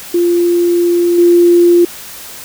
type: tone with level steps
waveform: sine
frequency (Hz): 347.2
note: F4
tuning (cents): -10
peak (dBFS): -8 / -4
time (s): 0.14-1.85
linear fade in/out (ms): 5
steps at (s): 1.18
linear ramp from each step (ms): 5
effects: white hiss -30 dBFS RMS until 2.44 s